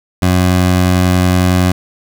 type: tone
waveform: 20% pulse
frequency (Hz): 91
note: F#2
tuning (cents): -28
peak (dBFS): -4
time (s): 0.22-1.72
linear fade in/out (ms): 5
effects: none